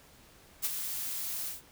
blue noise with ADSR envelope, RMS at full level -28 dBFS, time 0.62-1.62 s, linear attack 34 ms, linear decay 20 ms, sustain -8 dB, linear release 160 ms, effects pink hiss -58 dBFS RMS until 1.71 s

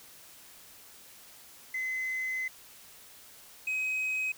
sine tone pair in turn, 2041 / 2531 Hz, C7 / D#7, -44 / +29 cents, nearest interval major third, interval 373 cents, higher second, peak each -29 / -26 dBFS, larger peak second, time 1.74-2.48 / 3.67-4.32 s, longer first, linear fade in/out 5 ms, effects tanh soft clip ceiling -28 dBFS + white hiss -53 dBFS RMS until 4.37 s

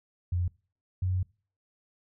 sine tone pair in turn, 88.4 / 92.21 Hz, F2 / F#2, +22 / -5 cents, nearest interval minor second, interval 73 cents, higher second, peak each -25 dBFS, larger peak neither, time 0.32-0.48 / 1.02-1.23 s, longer second, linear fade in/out 5 ms, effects noise-tail reverb RT60 0.4 s tail -24 dB re dry

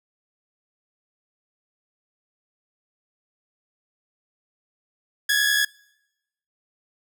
sawtooth tone pair together, 1660 / 1730.8 Hz, G#6 / A6, -1 / -29 cents, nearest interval minor second, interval 72 cents, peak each -16 / -20 dBFS, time 5.29-5.65 s, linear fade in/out 5 ms, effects noise-tail reverb RT60 0.9 s tail -25 dB re dry

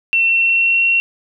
sine tone with pitch glide, 2703 to 2730 Hz, E7 to F7, +43 to -40 cents, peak -11 dBFS, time 0.13-1 s, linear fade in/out 0 ms, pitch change +17 cents, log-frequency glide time 0.25-0.84 s, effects none

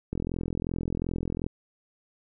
click train, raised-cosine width 3 ms, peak -17 dBFS, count 58, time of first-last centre 0.13-1.465 s, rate 42.7 Hz, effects none

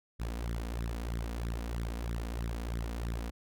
sawtooth tone with flanger, 57.5 Hz, A#1, 23 cents flat, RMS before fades -36 dBFS, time 0.19-3.31 s, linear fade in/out 20 ms, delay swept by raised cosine 0.53 to 4.23 ms, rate 3.1 Hz, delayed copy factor +0.75, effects none

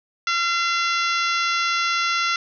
harmonic tone, 684 Hz, F5, 36 cents flat, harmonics 2 / 3 / 4 / 5 / 6 / 7 / 8 / 9, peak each -22 / -26 / -28 / -30 / -32 / -33 / -34 / -35 dBFS, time 0.27-2.36 s, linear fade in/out 2 ms, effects none

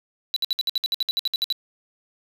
triangle tone bursts, 3951 Hz, B7, in tune, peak -18 dBFS, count 15, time 0.34-1.525 s, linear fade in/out 0 ms, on 23 ms, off 60 ms, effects none

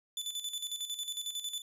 sawtooth tone with tremolo, 3494 Hz, A7, 13 cents flat, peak -31 dBFS, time 0.17-1.62 s, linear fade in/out 2 ms, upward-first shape square, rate 11 Hz, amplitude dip 65%, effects resampled to 32000 Hz

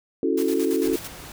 sine chord, F# minor seventh, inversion second, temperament equal, 277.2 / 329.6 / 370 / 440 Hz, C#4 / E4 / F#4 / A4, 0 / 0 / 0 / 0 cents, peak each -25 dBFS, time 0.23-0.96 s, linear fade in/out 2 ms
white noise with tremolo, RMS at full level -35 dBFS, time 0.37-1.08 s, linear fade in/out 10 ms, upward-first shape square, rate 8.9 Hz, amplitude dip 60%
pink noise, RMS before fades -40 dBFS, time 0.84-1.32 s, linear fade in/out 2 ms
effects none

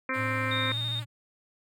harmonic tone, 261.6 Hz, C4, in tune, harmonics 1 / 2 / 4 / 5 / 6 / 7 / 8 / 9, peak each -36 / -36 / -36 / -36 / -36 / -36 / -36 / -36 dBFS, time 0.09-0.72 s, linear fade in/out 2 ms
5% pulse tone with vibrato, 293.7 Hz, D4, in tune, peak -32 dBFS, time 0.13-1.05 s, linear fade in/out 20 ms, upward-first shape square, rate 14 Hz, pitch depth 59 cents each way
sine tone with pitch glide, 109.9 to 115.23 Hz, A2 to A#2, -2 to -20 cents, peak -32 dBFS, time 0.15-1.06 s, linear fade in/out 50 ms, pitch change +82 cents, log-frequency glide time 0.65-0.83 s
sine tone, 3682 Hz, A#7, 22 cents flat, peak -30 dBFS, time 0.51-1 s, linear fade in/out 5 ms
effects none

